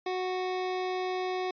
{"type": "tone", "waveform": "25% pulse", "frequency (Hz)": 368.9, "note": "F#4", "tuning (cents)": -5, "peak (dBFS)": -26, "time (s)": [0.06, 1.51], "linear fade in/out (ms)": 5, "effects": ["resampled to 11025 Hz"]}